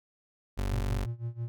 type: tone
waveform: 30% pulse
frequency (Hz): 48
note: G1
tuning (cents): -36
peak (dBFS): -26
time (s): 0.57-1.06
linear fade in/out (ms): 20
type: tone with tremolo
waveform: triangle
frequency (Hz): 117.4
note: A#2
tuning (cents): +13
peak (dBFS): -28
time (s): 0.72-1.48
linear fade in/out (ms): 0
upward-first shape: sine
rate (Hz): 6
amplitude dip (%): 90
effects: none